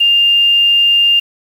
sine tone with quantisation, 2803 Hz, F7, 6 cents sharp, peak -7 dBFS, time 0-1.2 s, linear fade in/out 10 ms, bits 6, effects none

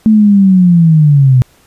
sine linear sweep, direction down, 221.2 to 123.8 Hz, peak -3 dBFS, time 0.06-1.42 s, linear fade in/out 0 ms, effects pink hiss -48 dBFS RMS until 1.66 s + resampled to 32000 Hz

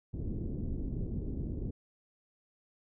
pink low-pass noise, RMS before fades -36 dBFS, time 0.13-1.71 s, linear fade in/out 10 ms, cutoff 340 Hz, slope 24 dB/octave, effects none

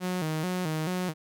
sawtooth tone with vibrato, 169 Hz, E3, 43 cents sharp, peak -24 dBFS, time 0-1.14 s, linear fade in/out 50 ms, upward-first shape square, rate 2.3 Hz, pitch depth 130 cents each way, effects none

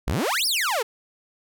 sawtooth exponential two-way sweep, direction up then down, 46.25 to 5620 to 408.9 Hz, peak -18 dBFS, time 0.07-0.83 s, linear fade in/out 10 ms, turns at 0.46 s, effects none

